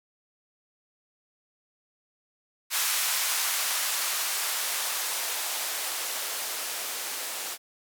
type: noise with band-pass filter sweep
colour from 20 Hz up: violet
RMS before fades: -30 dBFS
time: 2.7-7.58 s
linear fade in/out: 50 ms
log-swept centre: 1100 to 420 Hz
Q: 0.92
effects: none